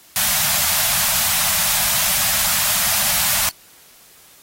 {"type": "band-stop noise", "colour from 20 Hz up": "white", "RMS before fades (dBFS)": -18, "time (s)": [0.16, 3.49], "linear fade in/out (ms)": 0, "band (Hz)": [220, 580], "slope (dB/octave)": 96, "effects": ["white hiss -48 dBFS RMS until 4.42 s", "AAC 48 kbps"]}